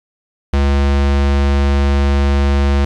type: tone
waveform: square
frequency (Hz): 70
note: C#2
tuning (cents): +18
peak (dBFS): -11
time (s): 0.53-2.85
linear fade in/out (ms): 5
effects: low-pass 5000 Hz 12 dB/octave + 7-bit